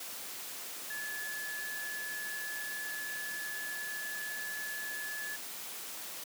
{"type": "tone in noise", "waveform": "sine", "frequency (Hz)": 1715, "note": "A6", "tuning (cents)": -45, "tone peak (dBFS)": -38, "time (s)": [0.9, 5.36], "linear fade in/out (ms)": 5, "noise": "white", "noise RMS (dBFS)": -43, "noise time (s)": [0, 6.24], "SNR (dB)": 2, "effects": ["high-pass 200 Hz 12 dB/octave"]}